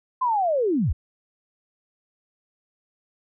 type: linear sweep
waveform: sine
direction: down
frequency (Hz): 1046.5 to 45.81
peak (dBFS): -19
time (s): 0.21-0.93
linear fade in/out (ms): 10
effects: none